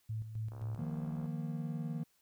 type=tone with tremolo; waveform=sine; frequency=110 Hz; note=A2; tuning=in tune; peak=-35 dBFS; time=0.09-0.83 s; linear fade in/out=10 ms; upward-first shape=square; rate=3.8 Hz; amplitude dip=60%
type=click train; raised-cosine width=1 ms; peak=-39 dBFS; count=50; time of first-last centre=0.52-1.259 s; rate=66.3 Hz
type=chord; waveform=triangle; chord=Eb suspended second; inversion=none; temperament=just; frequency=155.56 / 175.01 / 233.3 Hz; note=Eb3 / F3 / Bb3; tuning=0 / +4 / +2 cents; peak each=-36 / -41 / -40 dBFS; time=0.78-2.04 s; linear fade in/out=10 ms
effects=white hiss -73 dBFS RMS until 2.21 s